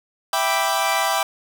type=chord; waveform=sawtooth; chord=E minor seventh; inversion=none; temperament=equal; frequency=659.3 / 784 / 987.8 / 1174.7 Hz; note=E5 / G5 / B5 / D6; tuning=0 / 0 / 0 / 0 cents; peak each=-21 / -19 / -21 / -21 dBFS; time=0.33-1.23 s; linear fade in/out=2 ms; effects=none